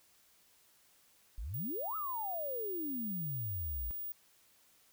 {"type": "exponential two-way sweep", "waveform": "sine", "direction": "up then down", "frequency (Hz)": [43.99, 1314, 53.1], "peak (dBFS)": -38, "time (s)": [1.38, 3.91], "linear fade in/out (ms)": 0, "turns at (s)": 1.96}
{"type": "tone", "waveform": "sine", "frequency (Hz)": 15480, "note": "B9", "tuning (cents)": -36, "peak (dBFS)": -38, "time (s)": [1.54, 4.12], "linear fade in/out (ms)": 2}
{"effects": ["white hiss -67 dBFS RMS until 4.92 s"]}